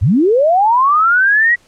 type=linear sweep; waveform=sine; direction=up; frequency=71.8 to 1948 Hz; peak=-8 dBFS; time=0.01-1.56 s; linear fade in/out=20 ms; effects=pink hiss -51 dBFS RMS until 1.67 s + low-pass 9000 Hz 12 dB/octave